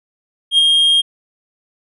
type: tone with ADSR envelope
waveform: triangle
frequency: 3231 Hz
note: G#7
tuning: 48 cents flat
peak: -5 dBFS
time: 0.51-1.02 s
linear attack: 75 ms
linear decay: 10 ms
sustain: -3 dB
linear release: 19 ms
effects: resampled to 32000 Hz